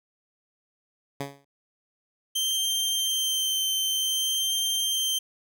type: tone with exponential decay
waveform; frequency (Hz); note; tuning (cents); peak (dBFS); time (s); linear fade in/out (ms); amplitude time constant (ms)
10% pulse; 140; C#3; +18; -19; 1.2-1.45; 5; 54
type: tone with vibrato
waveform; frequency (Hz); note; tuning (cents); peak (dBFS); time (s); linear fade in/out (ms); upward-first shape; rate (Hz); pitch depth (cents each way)
sawtooth; 3131; G7; -3; -21; 2.35-5.19; 10; sine; 0.54; 14
effects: none